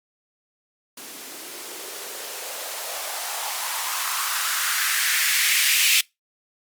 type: noise with band-pass filter sweep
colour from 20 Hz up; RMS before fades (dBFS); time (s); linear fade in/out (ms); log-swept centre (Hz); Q
violet; -25; 0.97-6.01; 5; 260 to 2600; 2.8
effects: noise-tail reverb RT60 0.2 s tail -25 dB re dry + Opus 48 kbps